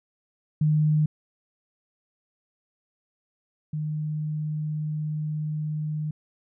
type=tone pair in turn; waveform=sine; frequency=152.8 / 152.8 Hz; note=D#3 / D#3; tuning=-31 / -31 cents; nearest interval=unison; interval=0 cents; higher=neither; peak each=-18 / -26 dBFS; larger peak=first; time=0.61-1.06 / 3.73-6.11 s; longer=second; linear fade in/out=5 ms; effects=none